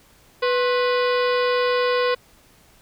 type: harmonic tone with a mistuned harmonic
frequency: 493.9 Hz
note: B4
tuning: in tune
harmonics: 1 / 2 / 3 / 4 / 5 / 6 / 7 / 8 / 9 / 10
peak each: -19 / -25 / -29 / -31 / -33 / -35 / -36 / -37 / -38 / -39 dBFS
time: 0.42-2.15 s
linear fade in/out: 10 ms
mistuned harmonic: 2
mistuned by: +130 cents
effects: pink hiss -54 dBFS RMS until 2.81 s